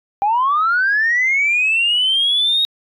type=linear sweep; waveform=sine; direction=up; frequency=784 to 3781 Hz; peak=-12 dBFS; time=0.22-2.65 s; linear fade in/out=0 ms; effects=tanh soft clip ceiling -9 dBFS